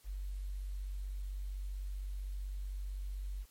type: tone with quantisation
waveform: sine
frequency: 47.85 Hz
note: G1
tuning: 41 cents flat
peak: -37 dBFS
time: 0.04-3.46 s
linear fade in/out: 50 ms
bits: 11
effects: white hiss -66 dBFS RMS until 3.5 s + MP3 64 kbps